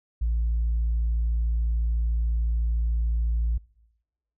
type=tone; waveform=sine; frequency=56.9 Hz; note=A#1; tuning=41 cents flat; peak=-20 dBFS; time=0.21-3.58 s; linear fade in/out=10 ms; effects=noise-tail reverb RT60 1.0 s tail -25 dB re dry + tanh soft clip ceiling -19 dBFS